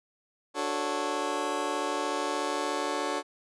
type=chord; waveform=20% pulse; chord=D major seventh; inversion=none; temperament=just; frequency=293.7 / 367.1 / 440.5 / 550.6 Hz; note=D4 / F#4 / A4 / C#5; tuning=0 / -14 / +2 / -12 cents; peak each=-30 dBFS; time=0.54-3.23 s; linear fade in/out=50 ms; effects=resampled to 22050 Hz